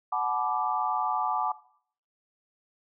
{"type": "chord", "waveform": "sine", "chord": "B minor seventh", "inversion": "second", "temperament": "equal with one note detuned", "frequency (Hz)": [740, 860.4, 987.8, 1174.7], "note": ["F#5", "A5", "B5", "D6"], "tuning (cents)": [0, -39, 0, 0], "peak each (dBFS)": [-31, -31, -34, -30], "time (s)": [0.12, 1.52], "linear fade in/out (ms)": 5, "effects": ["noise-tail reverb RT60 0.6 s tail -18 dB re dry"]}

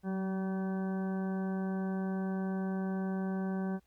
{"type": "harmonic tone with a mistuned harmonic", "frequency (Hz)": 191.3, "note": "G3", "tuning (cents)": -42, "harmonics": [1, 2, 3, 4, 5, 6, 8, 9], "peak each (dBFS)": [-32, -41, -47, -46, -53, -53, -50, -60], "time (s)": [0.03, 3.8], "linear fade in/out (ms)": 50, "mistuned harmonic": 1, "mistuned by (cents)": -23, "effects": ["added 60 Hz sine -70 dBFS peak until 3.86 s", "pink hiss -75 dBFS RMS until 3.86 s"]}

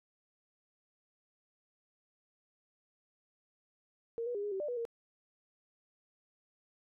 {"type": "tone with pitch steps", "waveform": "sine", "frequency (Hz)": [463, 485.5, 406.4, 413.4, 384.5, 593, 487.9, 464.6], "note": ["A#4", "B4", "G#4", "G#4", "G4", "D5", "B4", "A#4"], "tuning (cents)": [-12, -30, -38, -8, -33, 17, -21, -6], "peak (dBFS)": -34, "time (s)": [4.18, 4.852], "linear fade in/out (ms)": 0, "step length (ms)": 84, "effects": []}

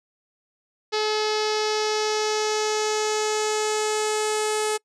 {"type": "tone with low-pass filter sweep", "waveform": "sawtooth", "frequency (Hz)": 428.4, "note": "A4", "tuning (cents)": -46, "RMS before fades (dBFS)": -24, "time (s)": [0.92, 4.78], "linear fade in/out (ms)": 20, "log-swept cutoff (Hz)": [4800, 8700], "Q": 3, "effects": ["noise-tail reverb RT60 0.1 s tail -26 dB re dry"]}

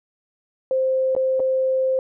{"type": "tone with dropouts", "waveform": "sine", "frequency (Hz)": 523.3, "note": "C5", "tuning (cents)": 0, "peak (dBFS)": -17, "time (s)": [0.71, 1.99], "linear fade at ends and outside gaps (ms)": 1, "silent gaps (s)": [[1.151, 1.164], [1.396, 1.401]], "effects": []}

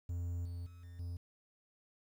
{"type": "tone with level steps", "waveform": "triangle", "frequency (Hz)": 86.9, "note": "F2", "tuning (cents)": -8, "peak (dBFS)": [-34, -38, -49, -46, -37], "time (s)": [0.09, 1.17], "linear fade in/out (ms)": 5, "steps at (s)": [0.45, 0.66, 0.83, 0.99], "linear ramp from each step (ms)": 5, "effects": ["11-bit"]}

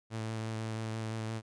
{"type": "tone with vibrato", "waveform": "sawtooth", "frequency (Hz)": 111.1, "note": "A2", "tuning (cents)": 17, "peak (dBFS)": -31, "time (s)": [0.1, 1.42], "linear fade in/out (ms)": 50, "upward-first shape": "sine", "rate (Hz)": 5.9, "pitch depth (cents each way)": 16, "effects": ["resampled to 22050 Hz"]}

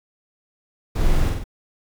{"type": "noise with echo", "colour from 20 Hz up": "brown", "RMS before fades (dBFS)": -21, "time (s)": [0.95, 1.3], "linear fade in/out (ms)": 10, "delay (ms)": 47, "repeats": 3, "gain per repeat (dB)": -3, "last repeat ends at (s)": 1.441, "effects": []}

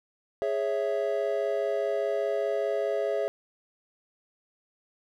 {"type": "chord", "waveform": "triangle", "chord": "C# minor", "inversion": "second", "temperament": "equal", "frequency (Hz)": [415.3, 554.4, 659.3], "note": ["G#4", "C#5", "E5"], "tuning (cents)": [0, 0, 0], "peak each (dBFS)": -28, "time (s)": [0.42, 3.28], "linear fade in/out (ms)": 0, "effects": []}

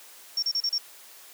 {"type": "tone bursts", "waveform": "sine", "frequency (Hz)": 5500, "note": "F8", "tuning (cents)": -27, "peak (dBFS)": -23, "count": 5, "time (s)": [0.37, 0.782], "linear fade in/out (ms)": 5, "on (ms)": 56, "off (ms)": 33, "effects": ["white hiss -49 dBFS RMS until 1.33 s", "high-pass 400 Hz 12 dB/octave"]}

